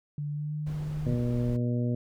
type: tone with pitch glide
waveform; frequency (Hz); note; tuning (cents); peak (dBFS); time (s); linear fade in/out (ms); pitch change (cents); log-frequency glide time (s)
sine; 146.83 to 151.05; D3 to D3; 0 to +49; -30; 0.18-1.14; 2; +49; 0.31-0.53
type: noise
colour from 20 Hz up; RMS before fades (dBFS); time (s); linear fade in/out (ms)
brown; -40; 0.66-1.57; 10
type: harmonic tone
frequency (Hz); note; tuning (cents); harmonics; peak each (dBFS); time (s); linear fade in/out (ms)
121.1; B2; -34; 1 / 2 / 3 / 4 / 5; -27 / -30 / -39 / -39 / -41; 1.06-1.95; 5
effects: none